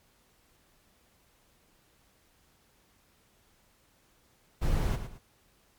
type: noise with echo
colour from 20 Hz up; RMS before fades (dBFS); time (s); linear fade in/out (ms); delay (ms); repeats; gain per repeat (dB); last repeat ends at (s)
brown; -27; 4.61-4.97; 20; 110; 2; -9; 5.19
effects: pink hiss -66 dBFS RMS until 5.78 s + MP3 96 kbps